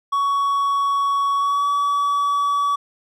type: tone with pitch glide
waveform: triangle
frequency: 1120 to 1141.6 Hz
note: C#6 to D6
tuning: +18 to -49 cents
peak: -15 dBFS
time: 0.12-2.76 s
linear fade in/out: 10 ms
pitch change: +33 cents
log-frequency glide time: 1.37-1.67 s
effects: none